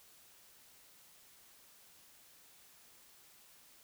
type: silence
effects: white hiss -62 dBFS RMS until 3.83 s